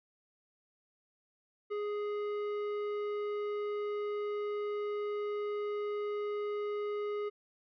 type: tone with tanh clipping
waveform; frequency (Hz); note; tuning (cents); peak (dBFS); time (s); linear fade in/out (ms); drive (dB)
sine; 415.3; G#4; 0; -35; 1.7-7.3; 20; 12
effects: none